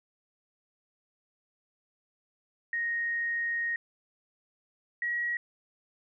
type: tone pair in turn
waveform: sine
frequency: 1867 / 1908.4 Hz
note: A#6 / A#6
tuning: +2 / +40 cents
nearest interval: unison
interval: 38 cents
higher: second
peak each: -28 dBFS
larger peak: neither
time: 2.73-3.76 / 5.02-5.37 s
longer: first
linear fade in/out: 2 ms
effects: none